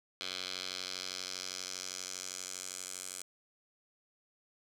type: tone with band-pass filter sweep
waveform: 10% pulse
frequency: 92.5 Hz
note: F#2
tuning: in tune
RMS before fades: -42 dBFS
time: 0.21-3.22 s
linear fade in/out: 0 ms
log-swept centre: 3900 to 8200 Hz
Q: 2.3
effects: none